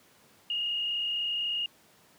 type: tone with frequency modulation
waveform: sine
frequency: 2855 Hz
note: F7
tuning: 37 cents sharp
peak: -28 dBFS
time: 0.5-1.66 s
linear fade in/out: 2 ms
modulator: 36 Hz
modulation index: 1.4
effects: pink hiss -60 dBFS RMS until 2.18 s + high-pass 150 Hz 12 dB/octave